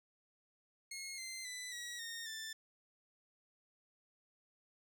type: tone with pitch steps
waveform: 15% pulse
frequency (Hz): 2161 / 2077 / 1995.4 / 1917.5 / 1842.5 / 1770.6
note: C#7 / C7 / B6 / A#6 / A#6 / A6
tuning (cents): -45 / -13 / +17 / +48 / -21 / +10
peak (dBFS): -37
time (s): 0.91-2.53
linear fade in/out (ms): 5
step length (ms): 270
effects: none